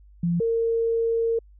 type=tone pair in turn; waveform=sine; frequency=171.6 / 458.1 Hz; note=F3 / A#4; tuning=-30 / -30 cents; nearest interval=octave + perfect fourth; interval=1700 cents; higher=second; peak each=-20 dBFS; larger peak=neither; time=0.23-0.4 / 0.4-1.39 s; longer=second; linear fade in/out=5 ms; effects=added 50 Hz sine -48 dBFS peak until 1.59 s